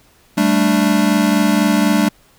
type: chord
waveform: square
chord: G suspended second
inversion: none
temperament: equal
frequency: 196 / 220 / 293.7 Hz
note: G3 / A3 / D4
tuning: 0 / 0 / 0 cents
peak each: -17 dBFS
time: 0.37-2.09 s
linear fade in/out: 10 ms
effects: pink hiss -52 dBFS RMS until 2.38 s

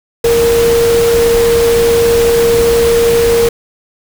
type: tone in noise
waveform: sine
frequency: 466.2 Hz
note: A#4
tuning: in tune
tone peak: -7 dBFS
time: 0.24-3.49 s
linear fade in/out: 5 ms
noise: pink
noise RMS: -18 dBFS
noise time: 0.24-3.49 s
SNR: +8 dB
effects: none

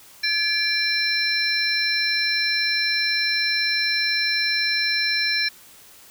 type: tone cluster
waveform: sine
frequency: 1710 / 2352 / 4074 / 5380 Hz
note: A6 / D7 / C8 / E8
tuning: -50 / +2 / -47 / +34 cents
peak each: -25 dBFS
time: 0.23-5.49 s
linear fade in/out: 10 ms
effects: white hiss -48 dBFS RMS until 6.1 s

